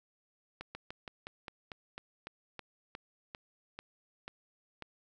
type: slowing click train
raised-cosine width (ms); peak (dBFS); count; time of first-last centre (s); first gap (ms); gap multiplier
0.3; -26; 15; 0.61-4.823; 140; 1.11
effects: none